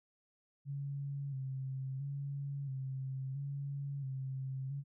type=tone with vibrato; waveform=sine; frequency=136.6 Hz; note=C#3; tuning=25 cents flat; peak=-37 dBFS; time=0.65-4.84 s; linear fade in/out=50 ms; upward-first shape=square; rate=0.74 Hz; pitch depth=47 cents each way; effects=none